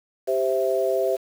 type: chord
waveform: sine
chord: C major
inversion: second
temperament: equal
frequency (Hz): 392 / 523.3 / 659.3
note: G4 / C5 / E5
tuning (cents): 0 / 0 / 0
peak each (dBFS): -24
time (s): 0.27-1.17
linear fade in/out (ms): 20
effects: 7-bit